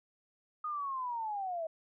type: linear sweep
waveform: sine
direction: down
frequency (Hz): 1244.5 to 630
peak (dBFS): -34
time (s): 0.64-1.67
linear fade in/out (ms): 5
effects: none